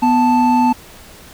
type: tone pair together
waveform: triangle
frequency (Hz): 246.9 / 880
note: B3 / A5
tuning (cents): 0 / 0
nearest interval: octave + minor seventh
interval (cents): 2200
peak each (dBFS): -11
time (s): 0.02-0.73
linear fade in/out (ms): 10
effects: pink hiss -40 dBFS RMS until 1.33 s